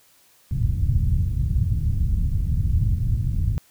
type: low-pass noise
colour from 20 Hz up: white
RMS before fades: -21 dBFS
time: 0.51-3.58 s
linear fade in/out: 0 ms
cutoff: 120 Hz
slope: 24 dB/octave
effects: white hiss -57 dBFS RMS until 3.7 s